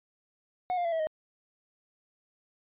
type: tone with pitch steps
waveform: triangle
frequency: 730 / 701.9 / 674.8 / 648.9 / 623.9 Hz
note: F#5 / F5 / E5 / E5 / D#5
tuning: -24 / +9 / +40 / -27 / +5 cents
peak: -25 dBFS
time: 0.7-1.07 s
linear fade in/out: 0 ms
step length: 74 ms
effects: resampled to 8000 Hz